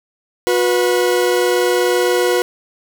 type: tone pair together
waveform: 40% pulse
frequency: 361.6 / 489 Hz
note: F#4 / B4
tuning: -40 / -17 cents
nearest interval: perfect fourth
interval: 523 cents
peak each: -15 dBFS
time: 0.47-2.42 s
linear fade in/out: 0 ms
effects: none